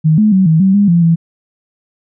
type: tone with pitch steps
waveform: sine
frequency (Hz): 156.7 / 213.6 / 189.4 / 159.8 / 191.7 / 203 / 171 / 166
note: D#3 / G#3 / F#3 / D#3 / G3 / G#3 / F3 / E3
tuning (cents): +13 / +49 / +41 / +47 / -38 / -39 / -36 / +12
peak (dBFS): -6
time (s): 0.04-1.16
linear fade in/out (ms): 20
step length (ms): 140
effects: none